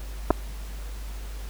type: clicks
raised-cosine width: 1 ms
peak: -5 dBFS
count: 2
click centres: 0.305 / 0.308 s
effects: added 50 Hz sine -33 dBFS peak until 1.49 s + pink hiss -46 dBFS RMS until 1.49 s